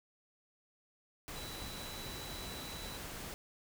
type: tone in noise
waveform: sine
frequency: 3951 Hz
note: B7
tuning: in tune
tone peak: -49 dBFS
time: 1.36-2.97 s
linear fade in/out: 0 ms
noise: pink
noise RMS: -45 dBFS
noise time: 1.28-3.34 s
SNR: -7 dB
effects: none